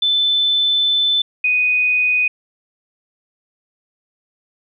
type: tone pair in turn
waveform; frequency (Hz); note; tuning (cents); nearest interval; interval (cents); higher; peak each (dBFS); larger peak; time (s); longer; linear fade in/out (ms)
sine; 3520 / 2489; A7 / D#7; 0 / 0; tritone; 600; first; -13; neither; 0.02-1.22 / 1.44-2.28; first; 5
effects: none